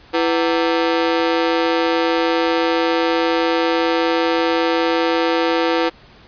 sawtooth ring-modulated tone, 415.3 Hz, G#4, in tune, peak -8 dBFS, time 0.13-5.9 s, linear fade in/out 20 ms, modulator 82.6 Hz, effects pink hiss -46 dBFS RMS until 6.27 s + resampled to 11025 Hz

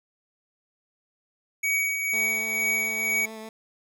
square tone with tremolo, 2258 Hz, C#7, 31 cents sharp, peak -22 dBFS, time 1.63-3.26 s, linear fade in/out 10 ms, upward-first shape triangle, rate 2.1 Hz, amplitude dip 50%
15% pulse tone with vibrato, 220 Hz, A3, in tune, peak -31 dBFS, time 2.13-3.49 s, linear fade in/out 2 ms, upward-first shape sine, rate 6.9 Hz, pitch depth 16 cents each way
effects none

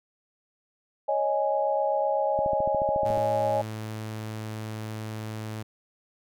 sine chord, C# suspended second, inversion none, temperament equal, 554.4 / 622.3 / 830.6 Hz, C#5 / D#5 / G#5, 0 / 0 / 0 cents, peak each -27 dBFS, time 1.08-3.62 s, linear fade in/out 10 ms
click train, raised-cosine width 3 ms, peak -23 dBFS, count 12, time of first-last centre 2.39-3.176 s, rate 14 Hz
sawtooth tone, 109 Hz, A2, 16 cents flat, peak -29 dBFS, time 3.05-5.63 s, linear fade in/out 10 ms
effects none

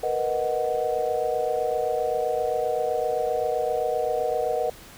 sine chord, B major seventh, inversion third, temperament equal, 466.2 / 493.9 / 622.3 / 740 Hz, A#4 / B4 / D#5 / F#5, 0 / 0 / 0 / 0 cents, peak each -28 dBFS, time 0.03-4.7 s, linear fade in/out 5 ms, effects pink hiss -46 dBFS RMS until 4.97 s

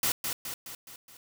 white noise with echo, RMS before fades -27 dBFS, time 0.03-0.12 s, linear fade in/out 2 ms, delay 210 ms, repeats 5, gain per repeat -5 dB, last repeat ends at 1.17 s, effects none

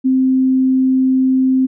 sine tone, 260.9 Hz, C4, 5 cents flat, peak -10 dBFS, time 0.04-1.67 s, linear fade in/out 20 ms, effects none

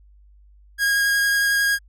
45% pulse tone with vibrato, 1635 Hz, G#6, 28 cents flat, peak -17 dBFS, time 0.78-1.79 s, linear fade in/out 50 ms, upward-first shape triangle, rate 11 Hz, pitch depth 12 cents each way, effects added 50 Hz sine -48 dBFS peak until 1.88 s

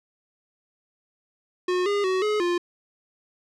square tone with pitch steps, 362.4 / 407 / 374.2 / 423.1 / 350.1 Hz, F#4 / G#4 / F#4 / G#4 / F4, -36 / -35 / +20 / +32 / +4 cents, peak -22 dBFS, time 1.68-2.58 s, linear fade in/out 5 ms, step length 180 ms, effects low-pass 5000 Hz 12 dB/octave

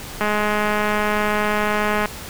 click train, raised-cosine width 0.5 ms, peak -6 dBFS, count 389, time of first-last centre 0.21-2.058 s, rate 210 Hz, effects pink hiss -34 dBFS RMS until 2.29 s

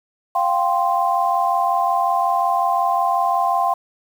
sine chord, F suspended second, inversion none, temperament equal, 698.5 / 784 / 1046.5 Hz, F5 / G5 / C6, 0 / 0 / 0 cents, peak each -20 dBFS, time 0.35-3.74 s, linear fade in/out 5 ms, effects 7-bit

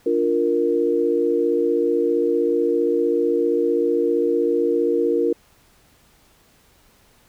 sine chord, Bb major, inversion first, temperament equal, 293.7 / 349.2 / 466.2 Hz, D4 / F4 / Bb4, 0 / 0 / 0 cents, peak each -24 / -21 / -19 dBFS, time 0.06-5.33 s, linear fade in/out 5 ms, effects pink hiss -56 dBFS RMS until 7.28 s

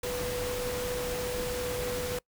sine tone in noise, 493.9 Hz, B4, in tune, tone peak -32 dBFS, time 0.03-2.19 s, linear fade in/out 5 ms, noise pink, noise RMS -36 dBFS, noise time 0.03-2.19 s, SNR +1 dB, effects noise-tail reverb RT60 0.1 s tail -24 dB re dry

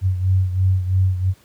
sine beating tone pair, 93 / 96 Hz, F#2 / G2, +9 / -36 cents, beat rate 3 Hz, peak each -15 / -21 dBFS, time 0.01-1.34 s, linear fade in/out 50 ms, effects pink hiss -54 dBFS RMS until 1.44 s + high-pass 60 Hz 12 dB/octave

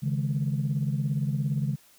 sine chord, C# suspended second, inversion none, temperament just, 138.59 / 155.92 / 207.9 Hz, C#3 / D#3 / G#3, 0 / +4 / +2 cents, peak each -26 / -29 / -32 dBFS, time 0.02-1.76 s, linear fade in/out 20 ms, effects tanh soft clip ceiling -17 dBFS + white hiss -58 dBFS RMS until 1.98 s

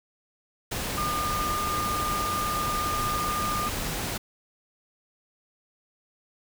sine tone in noise, 1209 Hz, D6, 50 cents sharp, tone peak -27 dBFS, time 0.97-3.69 s, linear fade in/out 10 ms, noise pink, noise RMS -31 dBFS, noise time 0.71-4.18 s, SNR +1 dB, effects none

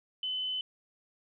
sine tone, 3028 Hz, F#7, 39 cents sharp, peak -31 dBFS, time 0.23-0.61 s, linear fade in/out 2 ms, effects none

